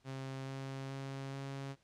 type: tone with pitch steps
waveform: sawtooth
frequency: 133.7 / 134.79 / 135.88 / 136.98 Hz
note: C3 / C#3 / C#3 / C#3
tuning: +38 / -48 / -34 / -20 cents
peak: -37 dBFS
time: 0.04-1.76 s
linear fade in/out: 50 ms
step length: 430 ms
effects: pink hiss -72 dBFS RMS until 1.83 s + low-pass 7000 Hz 12 dB/octave